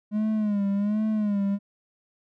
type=tone with vibrato; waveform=triangle; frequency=207.7 Hz; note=G#3; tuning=in tune; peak=-20 dBFS; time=0.11-1.59 s; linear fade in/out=50 ms; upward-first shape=sine; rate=1.3 Hz; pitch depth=80 cents each way; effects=none